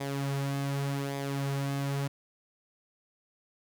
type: tone with flanger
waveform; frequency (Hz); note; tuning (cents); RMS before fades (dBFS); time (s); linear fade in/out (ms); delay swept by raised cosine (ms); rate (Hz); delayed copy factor
sawtooth; 139.2; C#3; +8; -32; 0-2.08; 10; 0.7 to 5.1; 0.86; -0.55
effects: none